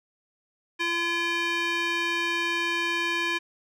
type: tone with band-pass filter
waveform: square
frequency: 340.9 Hz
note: F4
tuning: 42 cents flat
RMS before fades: -27 dBFS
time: 0.79-3.39 s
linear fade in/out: 20 ms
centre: 2300 Hz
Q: 1.8
effects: none